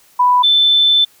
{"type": "tone pair in turn", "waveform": "sine", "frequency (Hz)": [990, 3528], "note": ["B5", "A7"], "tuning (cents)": [4, 4], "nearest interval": "octave + minor seventh", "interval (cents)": 2200, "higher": "second", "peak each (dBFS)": -8, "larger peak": "neither", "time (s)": [[0.19, 0.43], [0.43, 1.05]], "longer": "second", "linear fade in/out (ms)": 10, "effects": ["white hiss -50 dBFS RMS until 1.2 s"]}